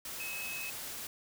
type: tone in noise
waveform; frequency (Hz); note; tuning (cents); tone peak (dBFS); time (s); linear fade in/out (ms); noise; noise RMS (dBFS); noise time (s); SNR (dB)
sine; 2573; E7; -43; -39; 0.2-0.7; 2; white; -42; 0.05-1.07; 0
effects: none